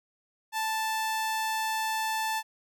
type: tone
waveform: sawtooth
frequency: 880 Hz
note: A5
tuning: in tune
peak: -24 dBFS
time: 0.52-2.43 s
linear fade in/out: 50 ms
effects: none